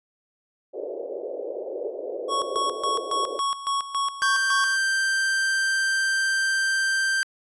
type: band-pass noise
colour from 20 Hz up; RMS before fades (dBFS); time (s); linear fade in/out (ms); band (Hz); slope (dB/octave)
pink; -32; 0.73-3.4; 20; 380 to 590; 48
type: tone with tremolo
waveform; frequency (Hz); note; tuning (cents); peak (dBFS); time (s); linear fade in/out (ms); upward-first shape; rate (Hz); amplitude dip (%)
square; 1108.7; C#6; 0; -23; 2.28-4.78; 50; square; 3.6; 75
type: tone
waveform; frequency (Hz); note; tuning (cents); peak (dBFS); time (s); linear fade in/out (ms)
45% pulse; 1569; G6; +1; -21; 4.22-7.23; 0
effects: resampled to 24000 Hz